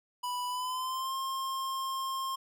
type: tone with pitch glide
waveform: square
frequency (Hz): 987.8 to 1064.8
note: B5 to C6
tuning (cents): 0 to +30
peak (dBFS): -33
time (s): 0.23-2.36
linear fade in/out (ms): 10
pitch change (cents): +130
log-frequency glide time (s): 0.47-1.15
effects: none